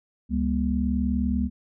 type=tone cluster; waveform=sine; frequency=70.7 / 200.4 / 240.4 Hz; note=C#2 / G3 / B3; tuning=+35 / +38 / -46 cents; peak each=-26 dBFS; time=0.29-1.5 s; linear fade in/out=50 ms; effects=none